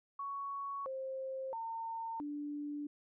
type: tone with pitch steps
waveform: sine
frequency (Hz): 1115 / 529 / 909 / 292.6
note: C#6 / C5 / A#5 / D4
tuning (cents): +10 / +19 / -44 / -6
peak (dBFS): -38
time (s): 0.19-2.87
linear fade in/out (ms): 5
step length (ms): 670
effects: none